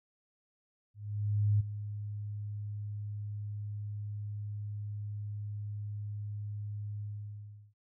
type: tone with ADSR envelope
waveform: sine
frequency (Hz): 103.83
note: G#2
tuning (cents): 0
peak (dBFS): -23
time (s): 0.94-7.74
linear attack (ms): 660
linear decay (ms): 15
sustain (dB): -13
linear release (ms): 720
effects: none